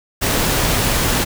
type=noise; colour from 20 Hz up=pink; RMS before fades=-17 dBFS; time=0.21-1.25 s; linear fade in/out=20 ms; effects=none